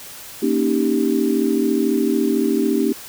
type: chord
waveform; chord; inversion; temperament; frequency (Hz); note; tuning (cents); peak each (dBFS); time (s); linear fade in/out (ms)
sine; Eb dominant seventh; second; equal; 233.1 / 277.2 / 311.1 / 392; Bb3 / Db4 / Eb4 / G4; 0 / 0 / 0 / 0; -21; 0.42-2.93; 10
effects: white hiss -37 dBFS RMS until 3.08 s